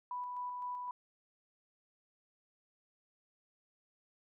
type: tone with tremolo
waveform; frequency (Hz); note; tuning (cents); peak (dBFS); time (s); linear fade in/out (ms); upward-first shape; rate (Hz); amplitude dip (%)
sine; 988; B5; 0; -37; 0.11-0.91; 2; square; 3.9; 25
effects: none